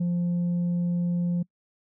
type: tone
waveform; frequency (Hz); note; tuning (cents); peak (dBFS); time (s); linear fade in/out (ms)
sine; 174.61; F3; 0; -20; 0-1.43; 10
effects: noise-tail reverb RT60 0.1 s tail -26 dB re dry + tanh soft clip ceiling -22 dBFS